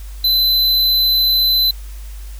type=tone; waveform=square; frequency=4033 Hz; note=B7; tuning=36 cents sharp; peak=-12 dBFS; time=0.24-1.71 s; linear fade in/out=5 ms; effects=added 50 Hz sine -28 dBFS peak until 2.39 s + white hiss -44 dBFS RMS until 2.39 s